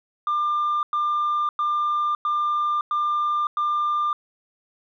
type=tone bursts; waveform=sine; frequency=1196 Hz; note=D6; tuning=31 cents sharp; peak=-18 dBFS; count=6; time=0.27-4.13 s; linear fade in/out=2 ms; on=560 ms; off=100 ms; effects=tanh soft clip ceiling -18 dBFS